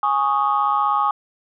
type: chord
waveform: sine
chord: Ab suspended fourth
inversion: none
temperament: equal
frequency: 830.6 / 1108.7 / 1244.5 Hz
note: Ab5 / Db6 / Eb6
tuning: 0 / 0 / 0 cents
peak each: -20 dBFS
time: 0.03-1.11 s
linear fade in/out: 2 ms
effects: tanh soft clip ceiling -8 dBFS